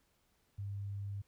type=tone; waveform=sine; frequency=100 Hz; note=G2; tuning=35 cents sharp; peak=-38 dBFS; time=0.58-1.22 s; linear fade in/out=10 ms; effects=pink hiss -75 dBFS RMS until 1.27 s